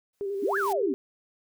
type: noise with exponential growth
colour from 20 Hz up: white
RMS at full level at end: -39 dBFS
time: 0.13-0.73 s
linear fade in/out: 5 ms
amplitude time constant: 130 ms
type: tone with vibrato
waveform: sine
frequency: 397.3 Hz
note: G4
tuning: 23 cents sharp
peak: -28 dBFS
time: 0.21-0.94 s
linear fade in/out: 0 ms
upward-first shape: square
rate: 11 Hz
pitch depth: 32 cents each way
type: exponential two-way sweep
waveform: sine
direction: up then down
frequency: 236.8 to 1760 to 236.8 Hz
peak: -25 dBFS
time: 0.42-0.94 s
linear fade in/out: 20 ms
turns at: 0.57 s
effects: none